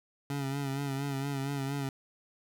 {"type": "tone with vibrato", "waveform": "25% pulse", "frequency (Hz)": 138.59, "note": "C#3", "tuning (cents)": 0, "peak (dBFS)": -28, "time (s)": [0.3, 1.89], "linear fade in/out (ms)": 2, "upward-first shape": "sine", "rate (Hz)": 4.3, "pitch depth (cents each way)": 47, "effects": []}